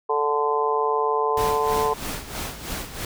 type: harmonic tone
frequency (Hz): 146.83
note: D3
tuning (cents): 0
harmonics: 3 / 4 / 5 / 6 / 7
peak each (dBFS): -23 / -34 / -29 / -26 / -24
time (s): 0.09-1.94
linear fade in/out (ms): 10
type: noise with tremolo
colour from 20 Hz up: pink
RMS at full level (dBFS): -29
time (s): 1.37-3.05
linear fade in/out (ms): 2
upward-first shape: sine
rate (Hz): 3.1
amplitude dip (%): 70
effects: none